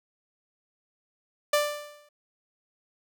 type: tone with exponential decay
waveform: sawtooth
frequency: 590 Hz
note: D5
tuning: 8 cents sharp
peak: -15 dBFS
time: 1.53-2.09 s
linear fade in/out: 5 ms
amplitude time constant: 120 ms
effects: none